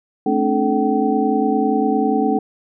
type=tone cluster; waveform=sine; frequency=218.7 / 266.1 / 296.1 / 434 / 765 Hz; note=A3 / C4 / D4 / A4 / G5; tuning=-10 / +29 / +14 / -24 / -42 cents; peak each=-21 dBFS; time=0.26-2.39 s; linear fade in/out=5 ms; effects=none